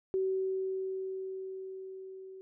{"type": "tone with level ramp", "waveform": "sine", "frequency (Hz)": 380, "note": "F#4", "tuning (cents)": 46, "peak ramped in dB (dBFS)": [-27, -45], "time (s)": [0.14, 2.41], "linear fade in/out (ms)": 0, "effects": []}